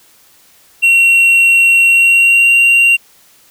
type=tone with pitch glide; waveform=triangle; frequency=2735 to 2760 Hz; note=F7 to F7; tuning=-37 to -21 cents; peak=-4 dBFS; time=0.82-2.97 s; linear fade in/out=20 ms; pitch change=+16 cents; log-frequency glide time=1.87-2.5 s; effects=white hiss -47 dBFS RMS until 3.5 s